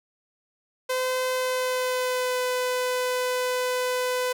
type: tone with pitch glide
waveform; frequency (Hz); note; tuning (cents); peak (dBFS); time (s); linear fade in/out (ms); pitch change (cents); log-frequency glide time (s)
sawtooth; 512 to 502.3; C5 to B4; -38 to +29; -20; 0.89-4.33; 10; -33; 1.33-2.42
effects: none